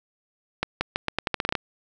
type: accelerating click train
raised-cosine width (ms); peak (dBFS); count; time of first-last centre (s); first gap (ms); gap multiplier
0.3; -7; 12; 0.63-1.552; 180; 0.83
effects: none